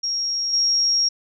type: tone with level steps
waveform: sine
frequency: 5588 Hz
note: F8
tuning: in tune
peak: -21 / -16 dBFS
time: 0.03-1.09 s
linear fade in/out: 10 ms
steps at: 0.53 s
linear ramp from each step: 5 ms
effects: none